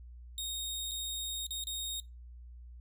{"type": "tone with dropouts", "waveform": "sawtooth", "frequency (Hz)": 3718, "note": "A#7", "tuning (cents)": -5, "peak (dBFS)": -32, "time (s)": [0.38, 2], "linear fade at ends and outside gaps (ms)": 1, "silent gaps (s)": [[0.912, 0.916], [1.467, 1.507], [1.639, 1.67]], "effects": ["noise-tail reverb RT60 0.2 s tail -21 dB re dry", "added 60 Hz sine -47 dBFS peak until 2.8 s"]}